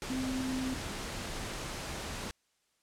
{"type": "tone in noise", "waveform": "sine", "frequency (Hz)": 259.4, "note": "C4", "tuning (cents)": -15, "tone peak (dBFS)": -32, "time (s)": [0.1, 0.74], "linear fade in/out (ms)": 0, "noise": "pink", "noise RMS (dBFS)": -39, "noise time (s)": [0.02, 2.31], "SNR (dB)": 4, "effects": ["white hiss -75 dBFS RMS until 2.82 s", "low-pass 9000 Hz 12 dB/octave"]}